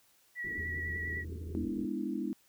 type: tone with vibrato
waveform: sine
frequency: 1937 Hz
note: B6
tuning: 34 cents flat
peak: -35 dBFS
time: 0.35-1.25 s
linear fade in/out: 50 ms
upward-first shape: sine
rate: 10 Hz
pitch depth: 23 cents each way
type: low-pass noise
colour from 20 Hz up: white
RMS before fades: -47 dBFS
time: 0.44-1.86 s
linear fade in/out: 5 ms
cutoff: 450 Hz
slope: 96 dB/octave
type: tone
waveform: sine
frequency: 81.9 Hz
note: E2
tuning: 11 cents flat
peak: -39 dBFS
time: 0.57-1.66 s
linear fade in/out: 20 ms
type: chord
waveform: sine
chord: E dominant seventh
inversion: first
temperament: just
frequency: 206 / 247.2 / 296.7 / 329.6 Hz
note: G#3 / B3 / D4 / E4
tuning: -14 / +2 / +18 / 0 cents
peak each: -38 dBFS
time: 1.55-2.33 s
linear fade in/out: 0 ms
effects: white hiss -67 dBFS RMS until 2.48 s